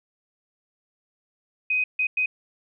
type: tone bursts at uneven times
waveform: sine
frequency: 2509 Hz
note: D#7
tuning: 14 cents sharp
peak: -20 dBFS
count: 3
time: 1.7-1.84 / 1.99-2.07 / 2.17-2.26 s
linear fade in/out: 5 ms
effects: none